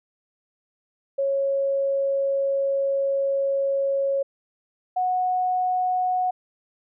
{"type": "tone pair in turn", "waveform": "sine", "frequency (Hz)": [550, 734.2], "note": ["C#5", "F#5"], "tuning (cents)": [-14, -14], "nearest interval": "perfect fourth", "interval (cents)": 500, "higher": "second", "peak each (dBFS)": -20, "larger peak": "neither", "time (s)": [[1.18, 4.23], [4.96, 6.31]], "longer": "first", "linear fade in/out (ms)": 10, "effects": []}